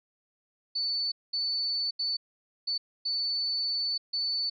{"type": "tone bursts at uneven times", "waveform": "sine", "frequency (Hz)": 4491, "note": "C#8", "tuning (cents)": 22, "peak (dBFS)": -27, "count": 6, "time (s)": [[0.75, 1.12], [1.33, 1.91], [1.99, 2.17], [2.67, 2.78], [3.05, 3.98], [4.13, 4.5]], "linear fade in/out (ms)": 10, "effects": []}